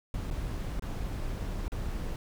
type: noise with dropouts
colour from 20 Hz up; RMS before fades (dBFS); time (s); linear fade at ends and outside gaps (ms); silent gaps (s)
brown; -34; 0.14-2.16; 1; 0.303-0.31 / 0.796-0.822 / 1.681-1.719
effects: none